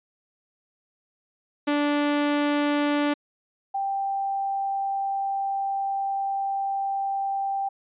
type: tone pair in turn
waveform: sawtooth / sine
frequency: 291.8 / 786.2 Hz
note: D4 / G5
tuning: -11 / +5 cents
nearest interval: octave + perfect fourth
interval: 1716 cents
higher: second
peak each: -17 / -24 dBFS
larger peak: first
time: 1.67-3.14 / 3.74-7.69 s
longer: second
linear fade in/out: 10 ms
effects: resampled to 8000 Hz